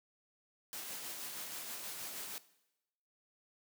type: noise with tremolo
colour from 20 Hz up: white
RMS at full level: -43 dBFS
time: 0.73-2.38 s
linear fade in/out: 0 ms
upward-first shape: sine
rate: 6.3 Hz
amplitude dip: 30%
effects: noise-tail reverb RT60 0.9 s tail -18 dB re dry + high-pass 150 Hz 12 dB/octave